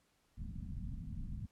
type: low-pass noise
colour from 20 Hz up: pink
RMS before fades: -43 dBFS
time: 0.37-1.47 s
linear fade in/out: 20 ms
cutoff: 230 Hz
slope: 48 dB/octave
effects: pink hiss -75 dBFS RMS until 1.51 s + low-pass 12000 Hz 12 dB/octave